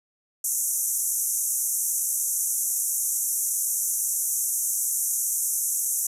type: band-pass noise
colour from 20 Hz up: white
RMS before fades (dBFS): -26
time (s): 0.44-6.07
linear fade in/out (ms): 5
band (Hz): 5900 to 13000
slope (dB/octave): 96
effects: none